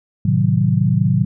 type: chord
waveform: sine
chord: A diminished seventh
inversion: none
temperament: equal with one note detuned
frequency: 110 / 130.81 / 155.56 / 185.64 Hz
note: A2 / C3 / Eb3 / Gb3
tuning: 0 / 0 / 0 / +6 cents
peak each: -18 dBFS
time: 0.25-1.25 s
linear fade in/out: 5 ms
effects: none